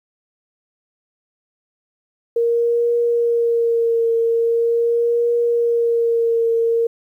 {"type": "tone with vibrato", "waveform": "sine", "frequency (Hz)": 466.2, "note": "A#4", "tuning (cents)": 0, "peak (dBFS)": -14, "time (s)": [2.36, 6.87], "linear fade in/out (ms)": 5, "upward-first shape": "triangle", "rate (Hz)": 0.42, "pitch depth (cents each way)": 28, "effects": ["9-bit"]}